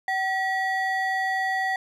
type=ring-modulated tone; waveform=triangle; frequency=1344 Hz; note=E6; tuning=33 cents sharp; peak=-18 dBFS; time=0.08-1.76 s; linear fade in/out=2 ms; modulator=582 Hz; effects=none